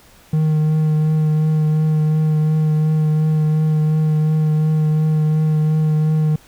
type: tone with vibrato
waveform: triangle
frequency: 154.9 Hz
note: D#3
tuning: 7 cents flat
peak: -11 dBFS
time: 0.33-6.36 s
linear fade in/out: 5 ms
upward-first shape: triangle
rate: 2.8 Hz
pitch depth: 18 cents each way
effects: pink hiss -48 dBFS RMS until 6.47 s

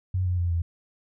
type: tone with pitch steps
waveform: sine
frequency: 92.5 / 89.76 / 87.11 / 84.53 Hz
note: F#2 / F2 / F2 / E2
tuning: 0 / +48 / -4 / +44 cents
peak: -22 dBFS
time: 0.14-0.62 s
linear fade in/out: 5 ms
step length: 120 ms
effects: none

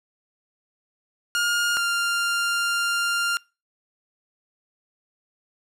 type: tone pair in turn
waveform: sawtooth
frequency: 1418 / 1396.1 Hz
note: F6 / F6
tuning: +26 / -1 cents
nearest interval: unison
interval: 27 cents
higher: first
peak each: -17 / -18 dBFS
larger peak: first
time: 1.35-1.77 / 1.77-3.37 s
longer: second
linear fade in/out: 0 ms
effects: noise-tail reverb RT60 0.3 s tail -25 dB re dry + low-pass 12000 Hz 12 dB/octave

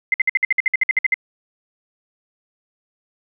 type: tone bursts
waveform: sine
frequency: 2071 Hz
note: C7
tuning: 18 cents flat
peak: -12 dBFS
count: 14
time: 0.12-1.142 s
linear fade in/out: 2 ms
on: 21 ms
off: 56 ms
effects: none

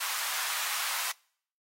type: high-pass noise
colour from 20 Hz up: pink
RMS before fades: -33 dBFS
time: 0-1.12 s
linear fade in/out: 10 ms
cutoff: 940 Hz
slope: 24 dB/octave
effects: noise-tail reverb RT60 0.6 s tail -26 dB re dry + AAC 48 kbps

